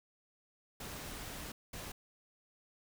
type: noise bursts at uneven times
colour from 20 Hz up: pink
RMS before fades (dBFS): -45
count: 2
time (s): 0.8-1.52 / 1.73-1.92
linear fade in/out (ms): 5
effects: none